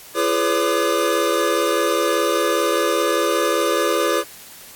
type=tone cluster; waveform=square; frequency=340.2 / 418.1 / 501 / 566 / 1197 Hz; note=F4 / G#4 / B4 / C#5 / D6; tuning=-45 / +12 / +25 / +36 / +33 cents; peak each=-24 dBFS; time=0.14-4.24 s; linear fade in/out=50 ms; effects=white hiss -41 dBFS RMS until 4.75 s + AAC 64 kbps